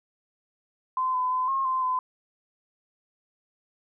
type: tone with pitch steps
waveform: sine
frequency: 1030 / 1011 / 1019 / 1076 / 1038 / 1018 Hz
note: C6 / B5 / C6 / C6 / C6 / C6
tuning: -28 / +40 / -46 / +48 / -14 / -48 cents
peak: -23 dBFS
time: 0.97-1.99 s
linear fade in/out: 2 ms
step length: 170 ms
effects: none